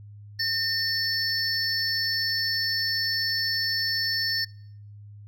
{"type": "tone cluster", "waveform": "triangle", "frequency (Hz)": [1819, 4432, 5320], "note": ["A#6", "C#8", "E8"], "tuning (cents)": [-43, -1, 15], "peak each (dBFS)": -27, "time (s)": [0.39, 4.45], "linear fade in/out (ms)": 10, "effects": ["noise-tail reverb RT60 0.7 s tail -25 dB re dry", "added 103 Hz sine -42 dBFS peak until 5.27 s"]}